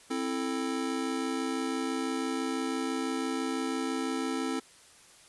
square chord, A minor, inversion first, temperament just, 264 / 330 / 440 Hz, C4 / E4 / A4, +16 / +2 / 0 cents, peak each -33 / -36 / -38 dBFS, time 0.1-4.6 s, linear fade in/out 10 ms, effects white hiss -56 dBFS RMS until 5.28 s + resampled to 24000 Hz

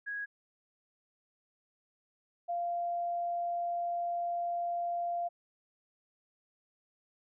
sine tone pair in turn, 1656 / 693.5 Hz, G#6 / F5, -5 / -12 cents, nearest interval octave + minor third, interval 1507 cents, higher first, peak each -35 / -31 dBFS, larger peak second, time 0.06-0.26 / 2.48-5.29 s, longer second, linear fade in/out 20 ms, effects none

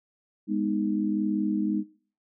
sine chord, G# minor, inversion none, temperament equal with one note detuned, 205.5 / 246.9 / 311.1 Hz, G#3 / B3 / D#4, -18 / 0 / 0 cents, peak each -27 / -32 / -28 dBFS, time 0.47-1.84 s, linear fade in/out 50 ms, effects noise-tail reverb RT60 0.4 s tail -17 dB re dry

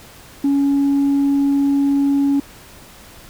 sine tone, 279.8 Hz, C#4, 16 cents sharp, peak -11 dBFS, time 0.44-2.4 s, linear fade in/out 5 ms, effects tanh soft clip ceiling -11 dBFS + pink hiss -42 dBFS RMS until 3.29 s

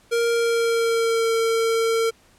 square tone with pitch glide, 466.7 to 454.2 Hz, A#4 to A#4, +2 to -45 cents, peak -19 dBFS, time 0.11-2.11 s, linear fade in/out 20 ms, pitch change -47 cents, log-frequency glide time 0.31-1.32 s, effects pink hiss -56 dBFS RMS until 2.38 s + low-pass 11000 Hz 12 dB/octave

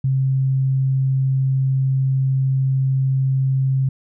sine tone, 133.3 Hz, C3, 33 cents sharp, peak -15 dBFS, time 0.04-3.89 s, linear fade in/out 5 ms, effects none

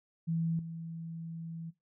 sine tone with level steps, 164.81 Hz, E3, in tune, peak -29 / -39 dBFS, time 0.27-1.71 s, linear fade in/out 20 ms, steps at 0.59 s, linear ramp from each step 2 ms, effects noise-tail reverb RT60 0.2 s tail -18 dB re dry

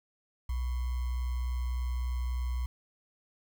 sine tone with sample-and-hold, 61.74 Hz, B1, in tune, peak -29 dBFS, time 0.49-2.66 s, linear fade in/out 5 ms, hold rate 1050 Hz, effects none

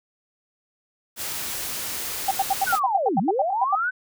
white noise, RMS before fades -30 dBFS, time 1.16-2.8 s, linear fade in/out 50 ms
sine tone bursts, 780 Hz, G5, 9 cents flat, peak -17 dBFS, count 14, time 2.28-3.754 s, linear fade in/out 5 ms, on 31 ms, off 80 ms
sine linear two-way sweep, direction down then up, 1542 to 154.3 to 1542 Hz, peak -21 dBFS, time 2.66-3.91 s, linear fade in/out 20 ms, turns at 3.19 s
effects none

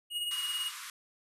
square tone with tremolo, 2878 Hz, F#7, 49 cents flat, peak -31 dBFS, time 0.1-0.72 s, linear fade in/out 50 ms, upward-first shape sine, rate 18 Hz, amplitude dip 45%
pink band-pass noise, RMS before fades -44 dBFS, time 0.31-0.9 s, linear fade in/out 2 ms, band 1000 to 13000 Hz, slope 96 dB/octave
effects none

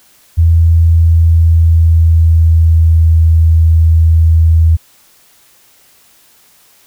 sine tone with pitch glide, 82.8 to 81.28 Hz, E2 to E2, +8 to -24 cents, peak -4 dBFS, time 0.37-4.77 s, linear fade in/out 20 ms, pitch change -32 cents, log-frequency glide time 0.91-3.21 s, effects white hiss -47 dBFS RMS until 6.86 s

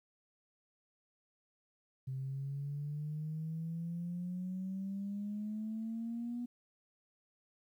sine exponential sweep, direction up, 130.81 to 243.6 Hz, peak -36 dBFS, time 2.07-6.46 s, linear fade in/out 10 ms, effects tanh soft clip ceiling -32 dBFS + 12-bit

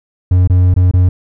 triangle tone with dropouts, 90.7 Hz, F#2, 34 cents flat, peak -4 dBFS, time 0.31-1.09 s, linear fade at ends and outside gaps 5 ms, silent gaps 0.475-0.498 / 0.741-0.763 / 0.913-0.936 s, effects none

